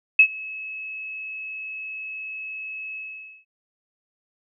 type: tone with ADSR envelope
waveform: sine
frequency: 2583 Hz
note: E7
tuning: 36 cents flat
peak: -7 dBFS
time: 0.19-3.45 s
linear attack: 5 ms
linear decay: 74 ms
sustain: -24 dB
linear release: 490 ms
effects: none